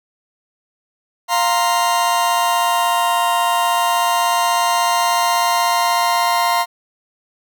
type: chord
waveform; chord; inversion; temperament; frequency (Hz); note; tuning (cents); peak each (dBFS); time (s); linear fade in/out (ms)
40% pulse; F suspended fourth; none; just; 698.5 / 931.3 / 1047.7; F5 / Bb5 / C6; 0 / -2 / +2; -18; 1.28-6.66; 50
effects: none